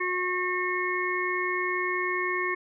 harmonic tone, 363 Hz, F#4, 33 cents flat, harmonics 1 / 3 / 5 / 6, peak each -31 / -31 / -31 / -31 dBFS, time 0-2.55 s, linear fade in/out 10 ms, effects none

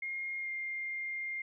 sine tone with pitch glide, 2135 to 2113 Hz, C7 to C7, +34 to +16 cents, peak -35 dBFS, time 0.02-1.42 s, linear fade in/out 5 ms, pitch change -18 cents, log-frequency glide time 0.4-0.49 s, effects none

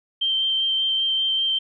sine tone with vibrato, 3136 Hz, G7, in tune, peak -19 dBFS, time 0.21-1.59 s, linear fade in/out 10 ms, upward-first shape triangle, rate 5.1 Hz, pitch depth 12 cents each way, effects none

